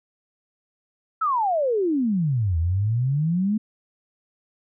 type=exponential two-way sweep; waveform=sine; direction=down then up; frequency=1347 to 79.6 to 221.5 Hz; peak=-19 dBFS; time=1.21-3.58 s; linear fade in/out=10 ms; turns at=2.58 s; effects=none